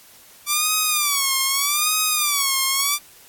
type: tone with vibrato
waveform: 5% pulse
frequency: 1160 Hz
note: D6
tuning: 22 cents flat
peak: -6 dBFS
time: 0.46-2.99 s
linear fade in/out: 50 ms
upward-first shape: sine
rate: 0.81 Hz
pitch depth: 140 cents each way
effects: white hiss -48 dBFS RMS until 3.28 s + AAC 64 kbps